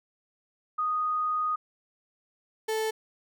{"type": "tone pair in turn", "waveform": ["sine", "35% pulse"], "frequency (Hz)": [1241, 438.8], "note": ["D#6", "A4"], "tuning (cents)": [-5, -5], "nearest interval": "octave + tritone", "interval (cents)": 1800, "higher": "first", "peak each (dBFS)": -25, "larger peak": "neither", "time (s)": [[0.78, 1.56], [2.68, 2.91]], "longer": "first", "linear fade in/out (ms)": 10, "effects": []}